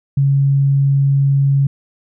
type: tone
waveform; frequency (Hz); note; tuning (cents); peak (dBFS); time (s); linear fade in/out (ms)
sine; 138.59; C#3; 0; -10; 0.17-1.67; 5
effects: none